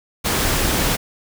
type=noise; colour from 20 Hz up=pink; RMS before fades=-19 dBFS; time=0.24-0.97 s; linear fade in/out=20 ms; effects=none